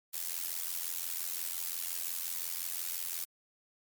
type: noise with amplitude modulation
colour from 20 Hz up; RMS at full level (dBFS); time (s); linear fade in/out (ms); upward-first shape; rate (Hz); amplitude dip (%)
blue; -33; 0.13-3.25; 10; sine; 85.7; 90
effects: MP3 96 kbps